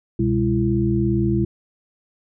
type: harmonic tone with a mistuned harmonic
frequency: 67.2 Hz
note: C2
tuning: 47 cents sharp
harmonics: 1 / 2 / 3 / 5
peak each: -26 / -21 / -22 / -21 dBFS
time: 0.19-1.45 s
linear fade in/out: 5 ms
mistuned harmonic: 2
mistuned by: -140 cents
effects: none